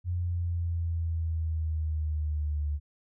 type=exponential sweep; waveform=sine; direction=down; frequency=89 to 73.1 Hz; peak=-27 dBFS; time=0.04-2.8 s; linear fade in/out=50 ms; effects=none